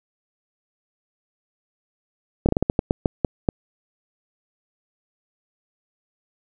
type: slowing click train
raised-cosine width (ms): 2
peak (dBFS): -4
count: 11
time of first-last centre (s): 2.46-3.488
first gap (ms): 28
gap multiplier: 1.27
effects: none

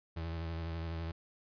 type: tone with vibrato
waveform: 35% pulse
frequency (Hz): 82.41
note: E2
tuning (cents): 0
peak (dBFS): -35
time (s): 0.16-1.12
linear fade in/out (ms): 10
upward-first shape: sine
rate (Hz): 12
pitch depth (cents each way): 36
effects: resampled to 11025 Hz

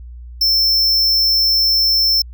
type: tone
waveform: square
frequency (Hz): 5340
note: E8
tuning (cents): +22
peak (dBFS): -12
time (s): 0.41-2.22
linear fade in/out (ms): 5
effects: added 60 Hz sine -31 dBFS peak until 2.33 s

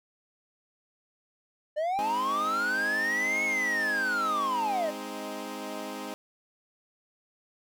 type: linear two-way sweep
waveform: triangle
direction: up then down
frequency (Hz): 587.3 to 2206 to 587.3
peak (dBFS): -24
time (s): 1.76-4.91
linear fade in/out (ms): 20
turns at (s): 3.44
type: chord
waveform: 15% pulse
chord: Ab major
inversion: none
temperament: equal with one note detuned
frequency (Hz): 207.7 / 261.6 / 312.6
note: Ab3 / C4 / Eb4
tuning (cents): 0 / 0 / +8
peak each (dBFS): -34 / -33 / -33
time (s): 1.99-6.14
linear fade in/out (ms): 0
effects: none

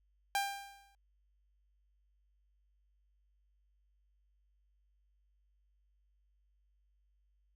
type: tone with exponential decay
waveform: sawtooth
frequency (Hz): 796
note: G5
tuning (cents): +26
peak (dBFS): -25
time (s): 0.35-0.95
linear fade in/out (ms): 1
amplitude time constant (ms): 130
effects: added 50 Hz sine -70 dBFS peak until 7.55 s

